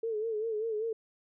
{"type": "tone with vibrato", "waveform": "sine", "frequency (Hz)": 440, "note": "A4", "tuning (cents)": 0, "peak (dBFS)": -30, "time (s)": [0.03, 0.93], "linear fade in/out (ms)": 5, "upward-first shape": "sine", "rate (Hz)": 5.1, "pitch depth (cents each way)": 78, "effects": []}